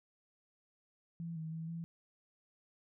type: tone with pitch steps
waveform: sine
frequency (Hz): 167.4 / 159.5 / 162.3 / 166.7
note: E3 / D#3 / E3 / E3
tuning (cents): +27 / +43 / -27 / +20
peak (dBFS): -39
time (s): 1.2-1.84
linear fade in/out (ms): 0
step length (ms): 160
effects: none